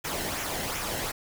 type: noise with flanger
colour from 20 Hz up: pink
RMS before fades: -32 dBFS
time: 0.04-1.12 s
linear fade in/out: 10 ms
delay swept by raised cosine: 0.22 to 0.86 ms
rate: 2.7 Hz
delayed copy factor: -0.5
effects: none